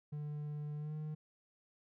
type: tone with pitch glide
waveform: triangle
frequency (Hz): 148.6 to 153.22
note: D3 to D#3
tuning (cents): +21 to -26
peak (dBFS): -37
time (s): 0.12-1.15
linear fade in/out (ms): 10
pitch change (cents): +53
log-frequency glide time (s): 0.75-0.94
effects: none